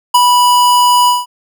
square tone with ADSR envelope, 982 Hz, B5, 10 cents flat, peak -4 dBFS, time 0.14-1.26 s, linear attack 9 ms, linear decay 33 ms, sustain -3 dB, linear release 180 ms, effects none

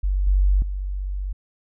sine tone with level steps, 47.76 Hz, G1, 44 cents flat, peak -18 / -14 / -24 dBFS, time 0.03-1.33 s, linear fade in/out 10 ms, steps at 0.27 / 0.62 s, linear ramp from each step 2 ms, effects none

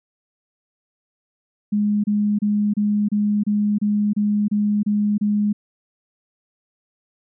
sine tone bursts, 207.7 Hz, G#3, in tune, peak -16 dBFS, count 11, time 1.72-5.53 s, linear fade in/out 10 ms, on 320 ms, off 29 ms, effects none

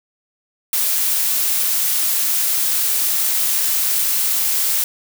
blue noise, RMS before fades -18 dBFS, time 0.73-4.84 s, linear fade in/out 2 ms, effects none

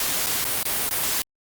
white noise with dropouts, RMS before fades -24 dBFS, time 0-1.22 s, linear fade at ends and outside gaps 2 ms, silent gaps 0.263-0.267 / 0.444-0.45 / 0.631-0.652 / 0.892-0.909 s, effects Opus 48 kbps

